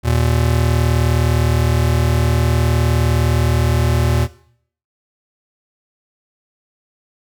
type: tone pair together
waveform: square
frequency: 79 / 118.52 Hz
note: D#2 / A#2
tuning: +27 / +29 cents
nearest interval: perfect fifth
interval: 702 cents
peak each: -17 dBFS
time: 0.03-4.28 s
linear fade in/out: 50 ms
effects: noise-tail reverb RT60 0.6 s tail -17 dB re dry